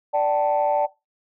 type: chord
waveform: sine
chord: D suspended fourth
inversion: none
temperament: equal with one note detuned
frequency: 587.3 / 767.4 / 880 Hz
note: D5 / G5 / A5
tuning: 0 / -37 / 0 cents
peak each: -20 / -22 / -22 dBFS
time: 0.13-0.87 s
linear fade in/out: 20 ms
effects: noise-tail reverb RT60 0.2 s tail -17 dB re dry + tanh soft clip ceiling -11 dBFS